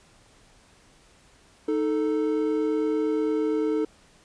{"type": "tone pair together", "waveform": "triangle", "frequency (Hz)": [310.9, 439.7], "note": ["D#4", "A4"], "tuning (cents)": [-1, -1], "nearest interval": "tritone", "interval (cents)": 600, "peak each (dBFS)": -23, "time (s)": [1.68, 3.85], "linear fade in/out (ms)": 5, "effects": ["pink hiss -57 dBFS RMS until 4.24 s", "resampled to 22050 Hz"]}